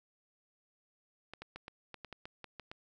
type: clicks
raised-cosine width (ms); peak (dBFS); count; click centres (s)
0.3; -29; 11; 1.336 / 1.42 / 1.56 / 1.681 / 1.943 / 2.047 / 2.127 / 2.255 / 2.443 / 2.597 / 2.715
effects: none